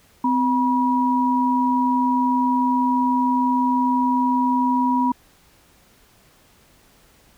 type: tone pair together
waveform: sine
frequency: 256 / 966.5 Hz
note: C4 / B5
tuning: -38 / -38 cents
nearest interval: octave + major seventh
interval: 2300 cents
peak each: -19 dBFS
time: 0.24-5.12 s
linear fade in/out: 5 ms
effects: pink hiss -55 dBFS RMS until 7.37 s